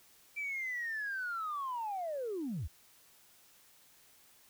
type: linear sweep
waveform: sine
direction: down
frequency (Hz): 2349 to 54.2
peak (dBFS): -34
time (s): 0.36-2.68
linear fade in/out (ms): 20
effects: tanh soft clip ceiling -31 dBFS + white hiss -63 dBFS RMS until 4.49 s